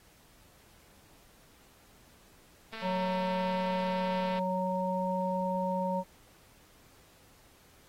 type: click train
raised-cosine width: 0.3 ms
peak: -27 dBFS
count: 371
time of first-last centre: 2.73-4.389 s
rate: 223 Hz
type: harmonic tone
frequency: 185 Hz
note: F#3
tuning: in tune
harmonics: 1 / 3 / 5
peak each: -33 / -33 / -33 dBFS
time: 2.81-6.04 s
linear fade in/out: 50 ms
effects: pink hiss -61 dBFS RMS until 7.88 s + AAC 48 kbps